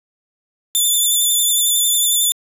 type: tone with vibrato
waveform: 5% pulse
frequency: 3520 Hz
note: A7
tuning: in tune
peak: -6 dBFS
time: 0.75-2.32 s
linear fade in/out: 0 ms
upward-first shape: sine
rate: 11 Hz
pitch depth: 33 cents each way
effects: resampled to 32000 Hz